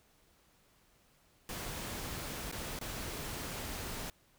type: noise with dropouts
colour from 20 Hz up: pink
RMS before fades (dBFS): -41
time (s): 1.49-4.1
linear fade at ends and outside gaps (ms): 2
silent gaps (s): 2.515-2.524 / 2.79-2.812
effects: pink hiss -68 dBFS RMS until 4.38 s